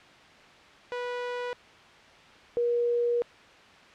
sawtooth / sine tone pair in turn, 490 / 477.4 Hz, B4 / A#4, -14 / +41 cents, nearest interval unison, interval 45 cents, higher first, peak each -27 / -23 dBFS, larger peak second, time 0.92-1.53 / 2.57-3.22 s, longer second, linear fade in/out 0 ms, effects white hiss -52 dBFS RMS until 3.94 s + low-pass 3000 Hz 12 dB/octave

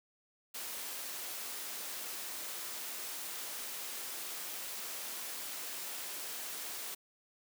white high-pass noise, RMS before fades -42 dBFS, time 0.54-6.95 s, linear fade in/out 10 ms, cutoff 270 Hz, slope 12 dB/octave, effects none

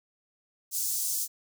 pink high-pass noise, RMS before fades -30 dBFS, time 0.71-1.28 s, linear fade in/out 50 ms, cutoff 6000 Hz, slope 24 dB/octave, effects none

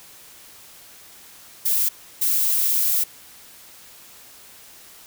violet noise bursts at uneven times, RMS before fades -20 dBFS, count 2, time 1.65-1.89 / 2.21-3.04 s, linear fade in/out 10 ms, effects white hiss -46 dBFS RMS until 5.06 s

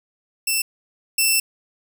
10% pulse tone pair in turn, 2672 / 2672 Hz, E7 / E7, +23 / +23 cents, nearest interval unison, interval 0 cents, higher neither, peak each -10 / -7 dBFS, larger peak second, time 0.47-0.62 / 1.18-1.4 s, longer second, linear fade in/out 5 ms, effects none

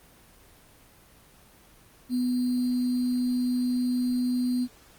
sine tone with sample-and-hold, 248.6 Hz, B3, 12 cents sharp, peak -23 dBFS, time 2.09-4.68 s, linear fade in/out 50 ms, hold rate 4410 Hz, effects pink hiss -55 dBFS RMS until 4.98 s + Opus 24 kbps

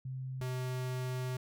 sine / square tone pair in turn, 130.5 / 127.52 Hz, C3 / C3, -4 / -44 cents, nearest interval unison, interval 40 cents, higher first, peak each -37 / -35 dBFS, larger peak second, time 0.05-0.41 / 0.41-1.37 s, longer second, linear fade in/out 5 ms, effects none

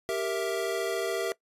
square chord, E diminished, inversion first, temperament equal, 392 / 466.2 / 659.3 Hz, G4 / Bb4 / E5, 0 / 0 / 0 cents, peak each -33 dBFS, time 0.09-1.32 s, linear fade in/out 0 ms, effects noise-tail reverb RT60 0.1 s tail -20 dB re dry + resampled to 32000 Hz

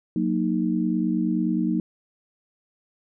sine chord, D# minor, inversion first, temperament equal with one note detuned, 183.51 / 233.1 / 311.1 Hz, F#3 / A#3 / D#4, -14 / 0 / 0 cents, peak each -25 dBFS, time 0.16-1.8 s, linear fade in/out 2 ms, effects none

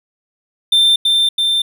triangle tone with echo, 3576 Hz, A7, 27 cents sharp, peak -7 dBFS, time 0.72-0.96 s, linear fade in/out 5 ms, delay 330 ms, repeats 2, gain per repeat -2 dB, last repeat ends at 1.62 s, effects none

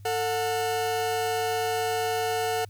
40% pulse tone pair together, 446.2 / 730 Hz, A4 / F#5, +24 / -24 cents, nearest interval major sixth, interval 852 cents, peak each -27 dBFS, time 0.05-2.65 s, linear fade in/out 5 ms, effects added 100 Hz sine -43 dBFS peak until 2.69 s + white hiss -65 dBFS RMS until 2.69 s

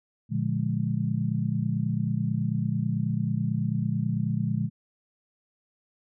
sine chord, Bb dominant seventh, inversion none, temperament just, 116.54 / 145.68 / 174.81 / 209.8 Hz, Bb2 / D3 / F3 / Ab3, 0 / -14 / +2 / +18 cents, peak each -29 / -29 / -31 / -30 dBFS, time 0.29-4.7 s, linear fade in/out 50 ms, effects none

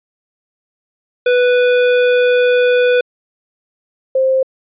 square / sine tone pair in turn, 493.9 / 526 Hz, B4 / C5, 0 / +9 cents, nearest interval minor second, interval 109 cents, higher second, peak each -10 dBFS, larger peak neither, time 1.26-3.01 / 4.15-4.43 s, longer first, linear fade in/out 5 ms, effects resampled to 8000 Hz

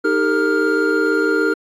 triangle tone cluster, 311 / 397.3 / 454.7 / 1406 Hz, D#4 / G4 / A#4 / F6, -1 / +23 / -43 / +11 cents, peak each -18 dBFS, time 0.04-1.54 s, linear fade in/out 10 ms, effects AAC 48 kbps

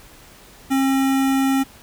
square tone with notch filter, 269 Hz, C4, 48 cents sharp, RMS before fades -18 dBFS, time 0.7-1.64 s, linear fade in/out 20 ms, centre 4500 Hz, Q 2, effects pink hiss -46 dBFS RMS until 1.82 s

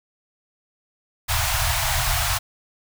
pink band-stop noise, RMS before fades -22 dBFS, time 1.28-2.39 s, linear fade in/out 20 ms, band 130 to 640 Hz, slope 96 dB/octave, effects none

